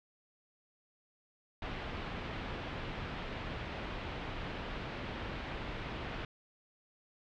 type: low-pass noise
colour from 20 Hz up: pink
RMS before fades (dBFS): -41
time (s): 1.62-6.25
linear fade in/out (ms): 2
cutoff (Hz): 3400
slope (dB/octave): 24
effects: none